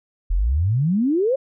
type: exponential sweep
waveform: sine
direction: up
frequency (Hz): 38.43 to 560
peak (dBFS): -16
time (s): 0.3-1.36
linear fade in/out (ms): 10
effects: none